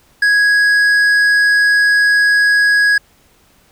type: tone with tanh clipping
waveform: sine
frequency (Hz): 1661.2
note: G#6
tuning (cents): 0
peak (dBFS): -10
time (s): 0.22-2.98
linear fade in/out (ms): 5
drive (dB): 8
effects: pink hiss -52 dBFS RMS until 3.71 s